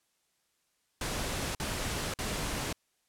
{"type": "noise bursts", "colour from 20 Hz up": "pink", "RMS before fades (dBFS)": -34, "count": 3, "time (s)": [1.01, 2.728], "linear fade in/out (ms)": 2, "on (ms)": 540, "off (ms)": 49, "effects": ["white hiss -75 dBFS RMS until 3.08 s", "low-pass 11000 Hz 12 dB/octave"]}